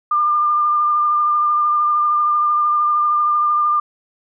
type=tone with vibrato; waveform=sine; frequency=1200 Hz; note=D6; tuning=37 cents sharp; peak=-13 dBFS; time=0.11-3.8 s; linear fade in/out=5 ms; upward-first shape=triangle; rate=13 Hz; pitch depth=19 cents each way; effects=none